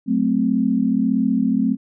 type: chord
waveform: sine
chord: F# diminished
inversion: none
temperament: equal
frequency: 185 / 220 / 261.6 Hz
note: F#3 / A3 / C4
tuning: 0 / 0 / 0 cents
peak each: -23 / -19 / -19 dBFS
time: 0.06-1.77 s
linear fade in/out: 50 ms
effects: none